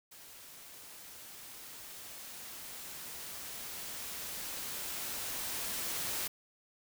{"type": "noise with level ramp", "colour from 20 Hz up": "white", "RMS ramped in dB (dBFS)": [-53, -36], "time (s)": [0.11, 6.28], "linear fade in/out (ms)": 10, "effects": []}